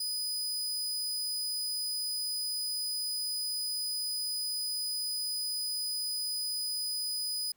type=tone; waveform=sawtooth; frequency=4978 Hz; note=D#8; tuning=in tune; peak=-29 dBFS; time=0-7.52 s; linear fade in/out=5 ms; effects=pink hiss -72 dBFS RMS until 7.56 s